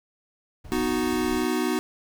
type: noise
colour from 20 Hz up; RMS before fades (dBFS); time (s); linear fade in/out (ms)
brown; -40; 0.64-1.45; 10
type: chord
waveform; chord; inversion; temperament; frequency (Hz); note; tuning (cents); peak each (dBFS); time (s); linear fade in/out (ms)
square; B major; none; equal; 246.9 / 311.1 / 370; B3 / D#4 / F#4; 0 / 0 / 0; -28; 0.72-1.79; 0
effects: none